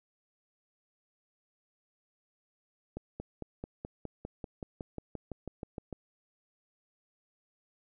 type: accelerating click train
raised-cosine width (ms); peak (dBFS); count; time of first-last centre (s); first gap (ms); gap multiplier
2; -25; 17; 2.97-5.927; 230; 0.97
effects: none